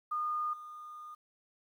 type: tone with level steps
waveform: sine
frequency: 1221 Hz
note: D#6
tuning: 33 cents flat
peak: -31 / -44 dBFS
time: 0.11-1.15 s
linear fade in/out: 10 ms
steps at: 0.53 s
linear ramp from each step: 5 ms
effects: 11-bit